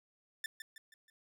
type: tone with echo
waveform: sawtooth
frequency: 1779 Hz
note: A6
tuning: 19 cents sharp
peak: -33 dBFS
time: 0.44-0.46 s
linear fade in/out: 2 ms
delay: 160 ms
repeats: 4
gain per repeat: -7 dB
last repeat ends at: 1.1 s
effects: none